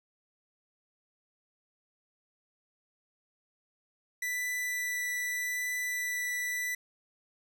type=tone with vibrato; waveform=45% pulse; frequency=1978 Hz; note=B6; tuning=2 cents sharp; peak=-31 dBFS; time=4.22-6.75 s; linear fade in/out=5 ms; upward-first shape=triangle; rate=0.83 Hz; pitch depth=8 cents each way; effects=none